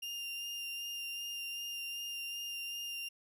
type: tone with vibrato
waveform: 35% pulse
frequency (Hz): 2799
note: F7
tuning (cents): +3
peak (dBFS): -37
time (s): 0.02-3.09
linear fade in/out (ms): 10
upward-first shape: sine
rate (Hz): 2.6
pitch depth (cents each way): 12
effects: none